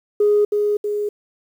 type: tone with echo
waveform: sine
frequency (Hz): 415.3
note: G#4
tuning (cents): 0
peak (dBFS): -11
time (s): 0.2-0.45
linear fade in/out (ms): 5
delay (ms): 320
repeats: 2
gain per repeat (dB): -4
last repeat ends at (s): 1.09
effects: tanh soft clip ceiling -8 dBFS + 8-bit